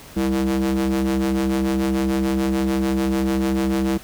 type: ring-modulated tone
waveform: square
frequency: 66.6 Hz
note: C2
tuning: 31 cents sharp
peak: -16 dBFS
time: 0.16-3.98 s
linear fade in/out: 10 ms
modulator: 263 Hz
effects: pink hiss -42 dBFS RMS until 4.03 s